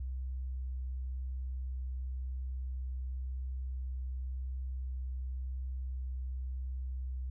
sine tone with vibrato, 64.1 Hz, C2, 35 cents flat, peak -35 dBFS, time 0-7.3 s, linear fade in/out 5 ms, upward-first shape triangle, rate 0.93 Hz, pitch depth 8 cents each way, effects none

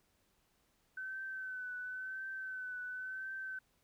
sine tone with vibrato, 1521 Hz, F#6, 47 cents sharp, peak -40 dBFS, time 0.97-3.59 s, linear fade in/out 5 ms, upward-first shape triangle, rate 0.95 Hz, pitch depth 42 cents each way, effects pink hiss -75 dBFS RMS until 3.83 s

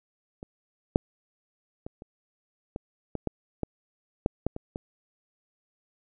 clicks, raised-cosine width 2 ms, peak -26 / -6 / -23 / -29 / -20 / -18 / -14 / -15 / -9 / -12 / -22 / -21 dBFS, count 12, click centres 0.429 / 0.959 / 1.865 / 2.021 / 2.761 / 3.153 / 3.273 / 3.633 / 4.261 / 4.466 / 4.564 / 4.759 s, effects none

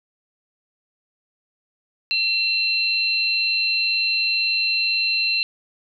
sine tone pair together, 2715 / 4101 Hz, F7 / C8, -50 / -36 cents, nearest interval perfect fifth, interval 714 cents, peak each -21 dBFS, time 2.11-5.43 s, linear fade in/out 0 ms, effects none

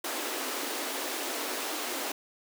pink high-pass noise, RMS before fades -34 dBFS, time 0.04-2.12 s, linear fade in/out 5 ms, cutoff 250 Hz, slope 96 dB/octave, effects none

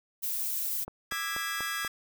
violet noise, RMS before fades -32 dBFS, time 0.22-0.85 s, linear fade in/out 20 ms
click train, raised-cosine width 1 ms, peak -26 dBFS, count 5, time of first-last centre 0.88-1.849 s, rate 4.13 Hz
sawtooth chord, E dominant seventh, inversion third, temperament just, 1186.7 / 1318.5 / 1648.1 / 1977.8 Hz, D6 / E6 / G#6 / B6, +18 / 0 / -14 / +2 cents, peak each -36 / -35 / -30 / -35 dBFS, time 1.11-1.88 s, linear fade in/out 5 ms
effects none

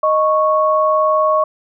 sine tone pair together, 621 / 1105.3 Hz, D#5 / C#6, -3 / -5 cents, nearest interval minor seventh, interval 998 cents, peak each -14 dBFS, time 0.03-1.44 s, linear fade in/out 5 ms, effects none

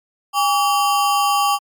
square ring-modulated tone, 978 Hz, B5, 17 cents flat, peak -12 dBFS, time 0.33-1.59 s, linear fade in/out 50 ms, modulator 164 Hz, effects MP3 96 kbps

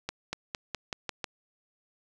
accelerating click train, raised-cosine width 0.2 ms, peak -15 dBFS, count 7, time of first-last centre 0.09-1.242 s, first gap 240 ms, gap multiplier 0.91, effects none

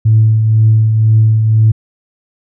sine tone with tremolo, 110 Hz, A2, in tune, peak -3 dBFS, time 0.05-1.72 s, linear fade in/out 10 ms, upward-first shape triangle, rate 2 Hz, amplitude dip 45%, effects tanh soft clip ceiling 0 dBFS

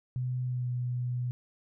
sine tone with pitch glide, 126.1 to 123.58 Hz, B2 to B2, +36 to +2 cents, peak -29 dBFS, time 0.16-1.31 s, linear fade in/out 0 ms, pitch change -34 cents, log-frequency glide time 0.44-0.68 s, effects none

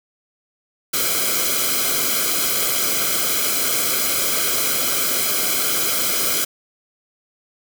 white noise with comb filter, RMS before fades -20 dBFS, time 0.93-6.45 s, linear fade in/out 10 ms, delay 1.1 ms, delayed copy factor -1, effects none

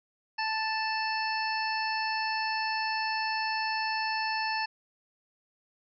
harmonic tone, 880 Hz, A5, in tune, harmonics 1 / 2 / 3 / 5 / 6, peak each -31 / -34 / -36 / -38 / -39 dBFS, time 0.38-4.66 s, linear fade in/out 10 ms, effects none

